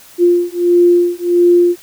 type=beating tone pair; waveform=sine; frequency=349.2 / 350.7 Hz; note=F4 / F4; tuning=0 / +7 cents; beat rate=1.5 Hz; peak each=-11 dBFS; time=0.18-1.76 s; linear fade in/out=50 ms; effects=white hiss -41 dBFS RMS until 1.82 s